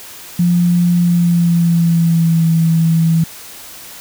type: tone with pitch glide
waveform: sine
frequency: 174.61 to 163.86 Hz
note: F3 to E3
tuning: 0 to -10 cents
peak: -9 dBFS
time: 0.39-3.24 s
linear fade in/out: 5 ms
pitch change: -110 cents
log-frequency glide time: 0.97-2.45 s
effects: white hiss -34 dBFS RMS until 4 s